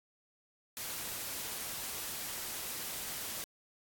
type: noise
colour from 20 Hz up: white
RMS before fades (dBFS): -40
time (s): 0.77-3.44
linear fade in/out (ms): 0
effects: AAC 64 kbps